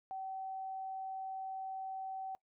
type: tone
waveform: sine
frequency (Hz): 765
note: G5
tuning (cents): -42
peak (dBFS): -39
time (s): 0.11-2.35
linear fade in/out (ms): 0
effects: noise-tail reverb RT60 0.1 s tail -22 dB re dry